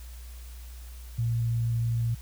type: tone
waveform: sine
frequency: 116.54 Hz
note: A#2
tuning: in tune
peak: -24 dBFS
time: 1.18-2.15 s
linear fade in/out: 10 ms
effects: added 60 Hz sine -40 dBFS peak until 2.21 s + white hiss -53 dBFS RMS until 2.21 s